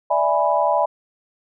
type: chord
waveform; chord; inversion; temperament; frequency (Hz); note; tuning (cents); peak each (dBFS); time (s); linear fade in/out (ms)
sine; E dominant seventh; third; equal; 587.3 / 659.3 / 830.6 / 987.8; D5 / E5 / G#5 / B5; 0 / 0 / 0 / 0; -21; 0.1-0.86; 10
effects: none